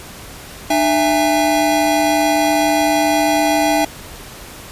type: tone cluster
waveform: square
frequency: 301.3 / 664 / 817 Hz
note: D4 / E5 / G#5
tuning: +44 / +12 / -29 cents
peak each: -18 dBFS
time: 0.7-3.85 s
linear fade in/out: 5 ms
effects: pink hiss -35 dBFS RMS until 4.71 s + resampled to 32000 Hz